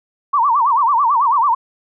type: tone with vibrato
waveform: sine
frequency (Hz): 1030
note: C6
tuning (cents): -28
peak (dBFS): -11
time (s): 0.33-1.55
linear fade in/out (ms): 10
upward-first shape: sine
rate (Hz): 9.1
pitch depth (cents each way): 230
effects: none

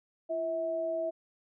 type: tone pair together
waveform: sine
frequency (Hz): 340.8 / 649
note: F4 / E5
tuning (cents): -42 / -27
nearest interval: major seventh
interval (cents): 1115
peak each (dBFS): -39 / -30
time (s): 0.29-1.11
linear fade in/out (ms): 20
effects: none

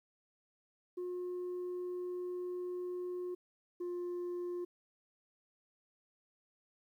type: tone pair in turn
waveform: sine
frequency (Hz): 359.2 / 353.4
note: F4 / F4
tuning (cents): +49 / +21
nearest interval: unison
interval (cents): 28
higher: first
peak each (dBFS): -35 / -34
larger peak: second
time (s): 0.97-3.35 / 3.8-4.65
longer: first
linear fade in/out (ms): 10
effects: tanh soft clip ceiling -36 dBFS + 12-bit

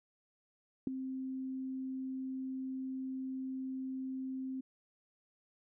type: tone with ADSR envelope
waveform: sine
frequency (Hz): 262.3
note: C4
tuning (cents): +4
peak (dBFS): -26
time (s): 0.87-4.61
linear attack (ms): 3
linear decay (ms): 7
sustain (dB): -11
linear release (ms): 9
effects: none

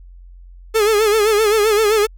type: tone with vibrato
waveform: 45% pulse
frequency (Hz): 427.2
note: G#4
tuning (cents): +49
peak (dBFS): -12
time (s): 0.74-2.07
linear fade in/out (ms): 20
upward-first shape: sine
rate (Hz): 7.7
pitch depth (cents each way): 84
effects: added 44 Hz sine -37 dBFS peak until 2.17 s

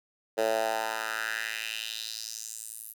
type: tone with high-pass filter sweep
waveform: 10% pulse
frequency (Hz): 111.1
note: A2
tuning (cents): +17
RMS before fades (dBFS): -33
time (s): 0.37-2.94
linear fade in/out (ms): 20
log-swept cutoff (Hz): 500 to 12000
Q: 2.9
effects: none

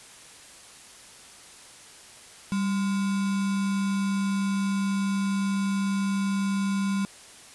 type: tone with sample-and-hold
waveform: sine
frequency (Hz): 196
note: G3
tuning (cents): 0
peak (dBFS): -23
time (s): 2.52-7.05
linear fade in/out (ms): 0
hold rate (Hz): 1225
effects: white hiss -48 dBFS RMS until 7.54 s + resampled to 24000 Hz

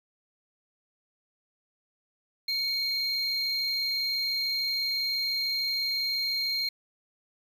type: tone pair together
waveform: triangle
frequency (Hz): 2217 / 4189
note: C#7 / C8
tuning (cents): 0 / +1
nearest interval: major seventh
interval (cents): 1101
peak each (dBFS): -33 / -26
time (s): 2.48-6.69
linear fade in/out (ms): 5
effects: 9-bit

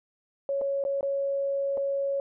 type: tone with dropouts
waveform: sine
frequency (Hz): 554.4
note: C#5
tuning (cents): 0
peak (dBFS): -25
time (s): 0.49-2.2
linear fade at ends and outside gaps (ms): 1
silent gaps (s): 0.613-0.617 / 0.839-0.85 / 1.009-1.029 / 1.773-1.777
effects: none

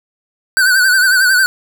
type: tone with vibrato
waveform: square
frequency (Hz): 1515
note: F#6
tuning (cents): +40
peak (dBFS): -9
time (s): 0.57-1.46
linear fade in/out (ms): 0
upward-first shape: sine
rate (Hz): 11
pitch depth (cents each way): 70
effects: none

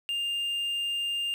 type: tone with quantisation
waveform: triangle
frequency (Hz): 2804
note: F7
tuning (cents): +6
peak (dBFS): -26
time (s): 0.09-1.34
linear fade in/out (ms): 0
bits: 9
effects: none

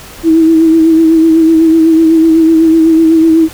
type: tone with vibrato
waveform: sine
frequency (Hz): 323.7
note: E4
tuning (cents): -31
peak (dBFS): -3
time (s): 0.23-3.49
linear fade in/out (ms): 50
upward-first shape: sine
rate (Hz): 8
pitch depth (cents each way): 33
effects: pink hiss -31 dBFS RMS until 3.53 s

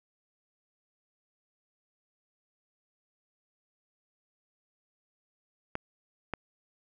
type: clicks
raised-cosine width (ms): 0.5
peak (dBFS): -17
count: 2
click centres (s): 5.754 / 6.337
effects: none

